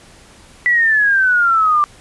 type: exponential sweep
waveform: sine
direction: down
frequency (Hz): 1975.5 to 1174.7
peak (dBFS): -10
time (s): 0.66-1.84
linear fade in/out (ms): 0
effects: pink hiss -44 dBFS RMS until 2 s + resampled to 24000 Hz